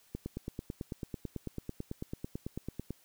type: click train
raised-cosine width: 3 ms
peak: -24 dBFS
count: 26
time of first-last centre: 0.15-2.906 s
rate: 9.07 Hz
effects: white hiss -65 dBFS RMS until 3.04 s